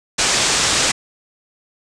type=low-pass noise; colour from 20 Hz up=white; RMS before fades=-17 dBFS; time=0.18-0.92 s; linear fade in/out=10 ms; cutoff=8300 Hz; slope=48 dB/octave; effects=none